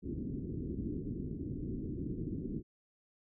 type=low-pass noise; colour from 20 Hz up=white; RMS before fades=-39 dBFS; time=0.02-2.63 s; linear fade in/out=50 ms; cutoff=360 Hz; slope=48 dB/octave; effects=none